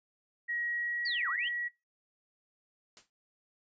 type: tone with pitch glide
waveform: sine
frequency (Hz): 1900 to 1921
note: A#6 to B6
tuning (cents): +33 to -48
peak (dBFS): -32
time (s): 0.48-1.69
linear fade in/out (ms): 20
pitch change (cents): +19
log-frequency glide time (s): 0.64-1.34
type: linear two-way sweep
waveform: sine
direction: down then up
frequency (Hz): 4821 to 1046.5 to 3263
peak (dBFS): -33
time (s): 1.05-1.49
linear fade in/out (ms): 10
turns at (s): 1.29
type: noise with exponential decay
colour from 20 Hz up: white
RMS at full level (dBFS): -48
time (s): 2.97-3.1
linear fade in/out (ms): 0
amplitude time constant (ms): 27
effects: noise-tail reverb RT60 0.2 s tail -20 dB re dry + resampled to 16000 Hz